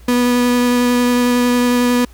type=tone with vibrato; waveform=35% pulse; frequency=244.9 Hz; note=B3; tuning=14 cents flat; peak=-10 dBFS; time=0.08-2.05 s; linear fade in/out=5 ms; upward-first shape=sine; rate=11 Hz; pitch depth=9 cents each way; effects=added 60 Hz sine -38 dBFS peak until 2.13 s + pink hiss -49 dBFS RMS until 2.13 s